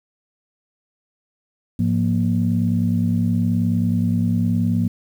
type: tone cluster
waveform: sine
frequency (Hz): 105.5 / 175.4 / 234.5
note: G#2 / F3 / A#3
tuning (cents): +28 / +8 / +11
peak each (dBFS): -20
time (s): 1.79-4.88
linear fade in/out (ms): 5
effects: tanh soft clip ceiling -8 dBFS + 8-bit